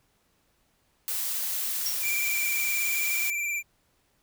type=noise; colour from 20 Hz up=blue; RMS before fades=-30 dBFS; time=1.08-3.3 s; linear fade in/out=0 ms
type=tone with exponential decay; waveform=triangle; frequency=5588 Hz; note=F8; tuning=in tune; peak=-24 dBFS; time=1.86-2.04 s; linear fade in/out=2 ms; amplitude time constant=39 ms
type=tone with vibrato; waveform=square; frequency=2359 Hz; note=D7; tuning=7 cents sharp; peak=-28 dBFS; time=2.01-3.63 s; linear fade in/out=50 ms; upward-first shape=sine; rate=19 Hz; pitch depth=37 cents each way
effects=pink hiss -69 dBFS RMS until 4.22 s